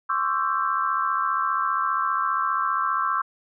sine tone cluster, 1058 / 1133 / 1331 / 1577 Hz, C6 / C#6 / E6 / G6, +19 / +37 / +16 / +10 cents, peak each -27 / -26 / -25 / -32 dBFS, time 0.09-3.22 s, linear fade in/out 10 ms, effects none

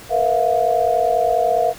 sine tone cluster, 459.5 / 493.9 / 660 / 710 Hz, A#4 / B4 / E5 / F5, -25 / 0 / +2 / +28 cents, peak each -24 / -23 / -18 / -18 dBFS, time 0.09-1.74 s, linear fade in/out 50 ms, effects pink hiss -39 dBFS RMS until 1.78 s

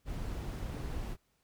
brown noise, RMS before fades -38 dBFS, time 0.05-1.17 s, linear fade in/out 50 ms, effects pink hiss -75 dBFS RMS until 1.43 s

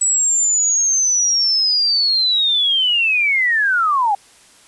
sine linear sweep, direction down, 7902 to 778 Hz, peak -13 dBFS, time 0.01-4.15 s, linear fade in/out 5 ms, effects white hiss -48 dBFS RMS until 4.67 s + resampled to 24000 Hz

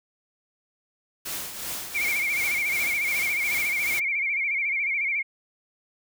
white noise with tremolo, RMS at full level -31 dBFS, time 1.25-4 s, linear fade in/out 10 ms, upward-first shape triangle, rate 2.7 Hz, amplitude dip 60%
sine tone with vibrato, 2244 Hz, C#7, 21 cents sharp, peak -23 dBFS, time 1.94-5.23 s, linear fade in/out 20 ms, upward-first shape sine, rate 14 Hz, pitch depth 100 cents each way
effects none

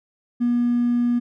triangle tone with hard clipping, 240.7 Hz, B3, 44 cents flat, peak -17 dBFS, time 0.4-1.2 s, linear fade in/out 20 ms, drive 3 dB, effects none

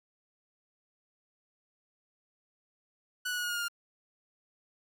sawtooth tone with pitch steps, 1480 / 1467.2 / 1454.6 / 1442 / 1429.6 / 1417.3 / 1405 Hz, F#6 / F#6 / F#6 / F#6 / F6 / F6 / F6, 0 / -15 / -30 / -45 / +40 / +25 / +10 cents, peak -28 dBFS, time 3.25-3.684 s, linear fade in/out 10 ms, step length 62 ms, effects none

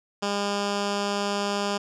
10% pulse tone with low-pass filter, 202.3 Hz, G#3, 45 cents flat, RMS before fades -27 dBFS, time 0.22-1.78 s, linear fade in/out 10 ms, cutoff 5900 Hz, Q 1.7, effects none

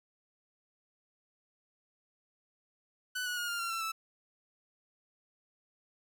sawtooth tone with pitch steps, 1495 / 1463.4 / 1432.4 / 1402.2 / 1372.5 / 1343.5 / 1315.1 Hz, F#6 / F#6 / F6 / F6 / F6 / E6 / E6, +17 / -20 / +43 / +7 / -31 / +33 / -4 cents, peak -30 dBFS, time 3.15-3.92 s, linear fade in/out 10 ms, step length 110 ms, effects 11-bit

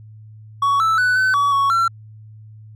triangle tone with pitch steps, 1121 / 1317 / 1490 / 1519 / 1136 / 1112 / 1355 Hz, C#6 / E6 / F#6 / F#6 / C#6 / C#6 / E6, +19 / -2 / +12 / +45 / +42 / +5 / +47 cents, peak -12 dBFS, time 0.62-1.88 s, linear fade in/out 5 ms, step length 180 ms, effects added 108 Hz sine -38 dBFS peak until 2.75 s

